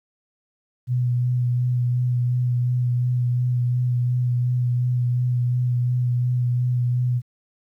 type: tone with vibrato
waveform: sine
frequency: 123.47 Hz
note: B2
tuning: in tune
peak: -18 dBFS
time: 0.87-7.22 s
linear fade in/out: 50 ms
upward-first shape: sine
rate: 2.8 Hz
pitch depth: 17 cents each way
effects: 10-bit